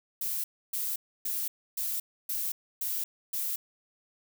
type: noise bursts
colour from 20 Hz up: violet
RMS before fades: -32 dBFS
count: 7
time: 0.21-3.56 s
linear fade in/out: 5 ms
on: 230 ms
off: 290 ms
effects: none